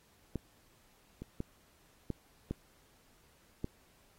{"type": "clicks", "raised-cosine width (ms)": 3, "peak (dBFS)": [-22, -29, -23, -22, -22, -22], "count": 6, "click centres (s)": [0.357, 1.22, 1.404, 2.103, 2.51, 3.644], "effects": ["pink hiss -67 dBFS RMS until 4.18 s", "AAC 48 kbps"]}